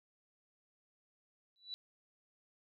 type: tone with exponential growth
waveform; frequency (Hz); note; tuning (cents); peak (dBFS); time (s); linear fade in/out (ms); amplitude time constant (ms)
sine; 3951; B7; 0; -37; 1.56-1.74; 0; 39
effects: none